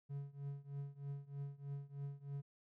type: tone with tremolo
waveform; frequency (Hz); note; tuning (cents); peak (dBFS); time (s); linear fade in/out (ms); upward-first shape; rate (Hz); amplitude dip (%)
triangle; 140.8; C#3; +27; -38; 0.09-2.42; 20; triangle; 3.2; 95
effects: none